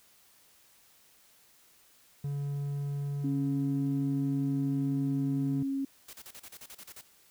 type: tone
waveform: triangle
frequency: 142.1 Hz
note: C#3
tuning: 43 cents sharp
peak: -29 dBFS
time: 2.24-5.63 s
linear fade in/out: 5 ms
type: tone with pitch glide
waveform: sine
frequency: 276 to 272.7 Hz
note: C#4 to C#4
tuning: -7 to -28 cents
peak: -29 dBFS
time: 3.24-5.85 s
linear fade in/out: 5 ms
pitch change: -21 cents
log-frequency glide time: 3.36-5.41 s
type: noise bursts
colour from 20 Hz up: white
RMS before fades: -47 dBFS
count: 11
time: 6.08-7.013 s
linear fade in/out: 5 ms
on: 53 ms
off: 35 ms
effects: white hiss -62 dBFS RMS until 7.3 s